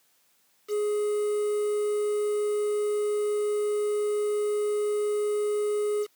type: tone with quantisation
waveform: triangle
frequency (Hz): 417.7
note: G#4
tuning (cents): +10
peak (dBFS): -22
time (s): 0.68-6.07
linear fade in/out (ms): 50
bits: 7
effects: white hiss -66 dBFS RMS until 6.15 s + high-pass 150 Hz 12 dB/octave